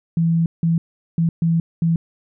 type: tone bursts at uneven times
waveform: sine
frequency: 165.9 Hz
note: E3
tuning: 11 cents sharp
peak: -14 dBFS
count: 5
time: 0.17-0.46 / 0.63-0.78 / 1.18-1.29 / 1.42-1.6 / 1.82-1.96 s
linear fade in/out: 2 ms
effects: none